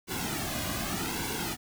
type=noise with flanger; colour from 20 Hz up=pink; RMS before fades=-33 dBFS; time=0.07-1.57 s; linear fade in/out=50 ms; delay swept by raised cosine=1.6 to 2.25 ms; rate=0.84 Hz; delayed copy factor=-0.8; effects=none